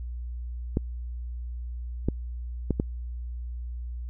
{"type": "clicks", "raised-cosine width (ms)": 3, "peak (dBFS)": -11, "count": 4, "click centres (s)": [0.771, 2.086, 2.707, 2.799], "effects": ["added 60 Hz sine -32 dBFS peak until 4.09 s"]}